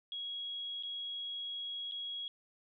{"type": "tone with dropouts", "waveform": "sine", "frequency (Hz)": 3315, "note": "G#7", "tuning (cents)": -4, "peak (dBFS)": -38, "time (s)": [0.12, 2.28], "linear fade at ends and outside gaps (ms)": 1, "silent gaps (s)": [[0.826, 0.834], [1.913, 1.92]], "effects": []}